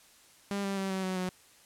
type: tone with pitch steps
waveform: sawtooth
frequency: 200 / 196.56 / 193.19 / 189.87 / 186.61 / 183.4 Hz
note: G3 / G3 / G3 / F#3 / F#3 / F#3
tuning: +35 / +5 / -25 / +45 / +15 / -15 cents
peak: -27 dBFS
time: 0.51-1.29 s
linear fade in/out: 0 ms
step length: 130 ms
effects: white hiss -59 dBFS RMS until 1.65 s + low-pass 11000 Hz 12 dB/octave